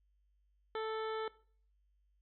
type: harmonic tone with a mistuned harmonic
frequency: 440 Hz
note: A4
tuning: in tune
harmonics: 1 / 2 / 3 / 4 / 5 / 7 / 8 / 9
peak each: -37 / -44 / -44 / -50 / -53 / -55 / -55 / -58 dBFS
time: 0.75-1.28 s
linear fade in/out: 2 ms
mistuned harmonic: 8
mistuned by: -16 cents
effects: noise-tail reverb RT60 0.5 s tail -20 dB re dry + added 50 Hz sine -70 dBFS peak until 2.21 s